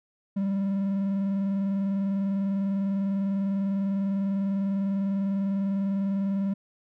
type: tone with vibrato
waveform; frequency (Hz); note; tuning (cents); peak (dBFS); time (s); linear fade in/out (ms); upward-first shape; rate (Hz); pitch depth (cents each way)
triangle; 196; G3; 0; -22; 0.36-6.54; 10; triangle; 20; 54
effects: none